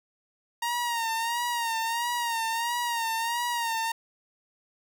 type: tone with vibrato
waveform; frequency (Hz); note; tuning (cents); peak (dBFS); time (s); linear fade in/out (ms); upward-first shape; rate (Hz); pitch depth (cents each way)
sawtooth; 932.3; A#5; 0; -23; 0.62-3.92; 5; sine; 1.5; 60
effects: none